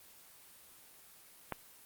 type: click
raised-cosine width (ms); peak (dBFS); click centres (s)
0.5; -20; 1.523
effects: white hiss -58 dBFS RMS until 1.85 s + Opus 24 kbps